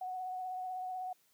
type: tone with vibrato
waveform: sine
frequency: 740 Hz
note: F#5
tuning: in tune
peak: -37 dBFS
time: 0.01-1.13 s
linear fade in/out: 5 ms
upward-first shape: triangle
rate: 16 Hz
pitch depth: 25 cents each way
effects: white hiss -71 dBFS RMS until 1.33 s + high-pass 60 Hz 12 dB/octave